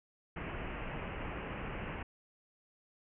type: low-pass noise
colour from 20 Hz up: pink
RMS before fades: -41 dBFS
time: 0.36-2.03 s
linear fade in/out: 5 ms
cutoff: 2900 Hz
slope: 96 dB/octave
effects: none